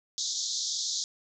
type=band-pass noise; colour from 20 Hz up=white; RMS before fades=-32 dBFS; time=0.18-1.04 s; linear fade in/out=0 ms; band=3500 to 7000 Hz; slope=96 dB/octave; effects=none